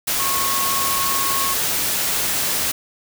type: tone in noise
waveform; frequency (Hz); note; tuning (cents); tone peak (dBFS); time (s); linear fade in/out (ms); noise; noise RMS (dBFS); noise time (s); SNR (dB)
sine; 1095; C#6; -22; -23; 0.19-1.54; 10; white; -21; 0.07-2.72; -5
effects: none